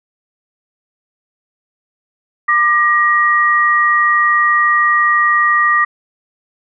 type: tone pair together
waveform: sine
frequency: 1193.1 / 1894 Hz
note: D6 / A#6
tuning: +27 / +27 cents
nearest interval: minor sixth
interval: 800 cents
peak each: -12 dBFS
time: 2.48-5.85 s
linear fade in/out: 10 ms
effects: none